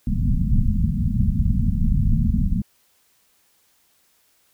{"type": "low-pass noise", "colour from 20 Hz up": "pink", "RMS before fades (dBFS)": -19, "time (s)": [0.07, 2.62], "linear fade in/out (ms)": 5, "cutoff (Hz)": 240, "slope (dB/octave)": 96, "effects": ["white hiss -62 dBFS RMS until 4.53 s"]}